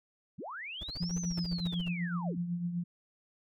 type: linear two-way sweep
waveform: sine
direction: up then down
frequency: 99.2 to 6272 to 99.2 Hz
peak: -39 dBFS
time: 0.38-2.38 s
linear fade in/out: 10 ms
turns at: 1.19 s
type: noise bursts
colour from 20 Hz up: brown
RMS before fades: -41 dBFS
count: 16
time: 0.81-1.886 s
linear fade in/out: 5 ms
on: 26 ms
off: 44 ms
type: tone with tremolo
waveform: sine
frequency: 173.9 Hz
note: F3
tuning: 7 cents flat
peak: -29 dBFS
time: 1-2.84 s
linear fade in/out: 10 ms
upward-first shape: triangle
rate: 8 Hz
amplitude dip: 60%
effects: none

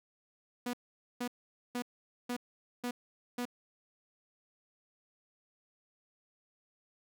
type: tone bursts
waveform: sawtooth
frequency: 244.4 Hz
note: B3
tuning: 18 cents flat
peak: -30 dBFS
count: 6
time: 0.66-3.454 s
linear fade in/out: 5 ms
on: 74 ms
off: 470 ms
effects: none

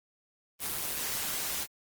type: noise with amplitude modulation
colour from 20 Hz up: white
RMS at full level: -31 dBFS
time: 0.59-1.67 s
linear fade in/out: 50 ms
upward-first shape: sine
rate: 150 Hz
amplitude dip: 55%
effects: Opus 24 kbps

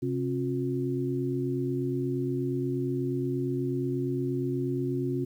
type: tone cluster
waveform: sine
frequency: 132.6 / 270.3 / 358.7 Hz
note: C3 / C#4 / F4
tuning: +23 / -44 / +46 cents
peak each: -31 dBFS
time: 0.02-5.25 s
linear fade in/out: 10 ms
effects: 10-bit

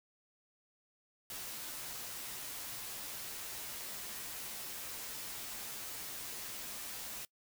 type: noise with comb filter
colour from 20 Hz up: white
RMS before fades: -44 dBFS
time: 1.3-7.25 s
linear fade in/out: 2 ms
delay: 12 ms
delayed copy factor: -0.55
effects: noise-tail reverb RT60 0.1 s tail -23 dB re dry

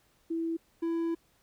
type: tone pair in turn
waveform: sine / triangle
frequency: 329.6 / 332.7 Hz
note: E4 / E4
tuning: 0 / +16 cents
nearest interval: unison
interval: 16 cents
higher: second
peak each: -29 / -26 dBFS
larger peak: second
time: 0.3-0.57 / 0.82-1.15 s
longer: second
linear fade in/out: 10 ms
effects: pink hiss -68 dBFS RMS until 1.42 s

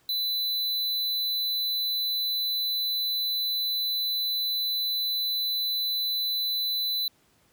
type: tone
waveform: square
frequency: 4000 Hz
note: B7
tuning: 21 cents sharp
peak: -26 dBFS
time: 0.09-7.08 s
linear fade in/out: 2 ms
effects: pink hiss -64 dBFS RMS until 7.52 s + high-pass 60 Hz 12 dB/octave

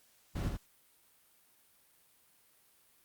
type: noise with echo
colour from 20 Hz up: brown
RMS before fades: -35 dBFS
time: 0.35-0.49 s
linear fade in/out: 10 ms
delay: 81 ms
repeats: 1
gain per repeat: -3 dB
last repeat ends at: 0.571 s
effects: white hiss -67 dBFS RMS until 3.04 s + Opus 48 kbps

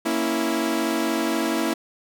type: chord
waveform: sawtooth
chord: A# diminished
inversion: none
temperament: equal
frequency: 233.1 / 277.2 / 329.6 Hz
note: A#3 / C#4 / E4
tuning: 0 / 0 / 0 cents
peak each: -23 / -24 / -20 dBFS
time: 0.05-1.74 s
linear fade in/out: 10 ms
effects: none

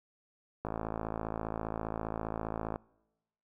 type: click train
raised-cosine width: 1 ms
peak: -21 dBFS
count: 117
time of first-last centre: 0.65-2.759 s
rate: 55 Hz
effects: noise-tail reverb RT60 1.0 s tail -25 dB re dry

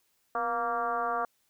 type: tone with frequency modulation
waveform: sine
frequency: 934 Hz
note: A#5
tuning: 3 cents sharp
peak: -27 dBFS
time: 0.35-1.25 s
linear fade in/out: 2 ms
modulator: 228 Hz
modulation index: 1.9
effects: white hiss -72 dBFS RMS until 1.49 s

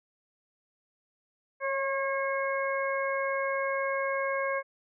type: harmonic tone with a mistuned harmonic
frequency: 542 Hz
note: C#5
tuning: 39 cents flat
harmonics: 1 / 2 / 3 / 4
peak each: -30 / -33 / -35 / -36 dBFS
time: 1.6-4.63 s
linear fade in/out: 50 ms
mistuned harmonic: 1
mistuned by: +17 cents
effects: none

